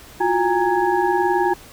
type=tone cluster; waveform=sine; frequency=342 / 360.9 / 814 / 925 / 1671 Hz; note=F4 / F#4 / G#5 / A#5 / G#6; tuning=-36 / -43 / -35 / -14 / +10 cents; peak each=-27 / -20 / -20 / -22 / -27 dBFS; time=0.2-1.54 s; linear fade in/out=10 ms; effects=pink hiss -43 dBFS RMS until 1.72 s